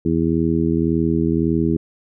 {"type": "harmonic tone", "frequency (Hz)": 81.8, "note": "E2", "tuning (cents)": -13, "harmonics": [1, 2, 3, 4, 5], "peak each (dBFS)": [-26, -21, -21, -20, -25], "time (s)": [0.05, 1.77], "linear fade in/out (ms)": 5, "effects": []}